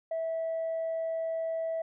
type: tone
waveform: sine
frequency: 653 Hz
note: E5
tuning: 17 cents flat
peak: -28 dBFS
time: 0.11-1.82 s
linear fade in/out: 5 ms
effects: tanh soft clip ceiling -27 dBFS